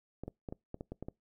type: clicks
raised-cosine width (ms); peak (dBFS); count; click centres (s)
2; -27; 9; 0.236 / 0.28 / 0.488 / 0.525 / 0.744 / 0.809 / 0.92 / 1.026 / 1.085
effects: noise-tail reverb RT60 0.2 s tail -25 dB re dry